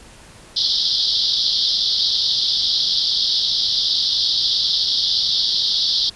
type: band-pass noise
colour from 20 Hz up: white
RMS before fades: -19 dBFS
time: 0.56-6.1 s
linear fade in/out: 10 ms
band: 3300 to 5200 Hz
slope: 96 dB/octave
effects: pink hiss -44 dBFS RMS until 6.15 s + resampled to 24000 Hz